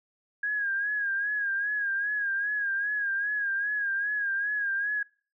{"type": "tone with vibrato", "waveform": "sine", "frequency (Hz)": 1639, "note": "G#6", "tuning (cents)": -23, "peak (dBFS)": -26, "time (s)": [0.43, 5.03], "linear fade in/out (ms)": 5, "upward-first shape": "sine", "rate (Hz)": 2.5, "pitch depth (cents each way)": 62, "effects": ["noise-tail reverb RT60 0.4 s tail -23 dB re dry"]}